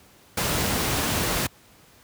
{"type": "noise", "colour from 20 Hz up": "pink", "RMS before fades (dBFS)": -24, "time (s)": [0.37, 1.47], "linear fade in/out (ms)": 5, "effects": ["pink hiss -54 dBFS RMS until 2.03 s", "high-pass 60 Hz 12 dB/octave"]}